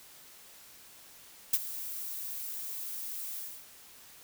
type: noise with ADSR envelope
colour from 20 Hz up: violet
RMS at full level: -23 dBFS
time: 1.53-3.67 s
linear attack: 7 ms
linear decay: 39 ms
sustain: -16 dB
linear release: 300 ms
effects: white hiss -54 dBFS RMS until 4.23 s